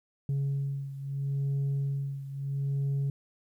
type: beating tone pair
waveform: sine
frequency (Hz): 138.59 / 139.35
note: C#3 / C#3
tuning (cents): 0 / +9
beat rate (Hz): 0.76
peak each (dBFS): -28 / -32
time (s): 0.29-3.1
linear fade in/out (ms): 2
effects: tanh soft clip ceiling -25 dBFS + 11-bit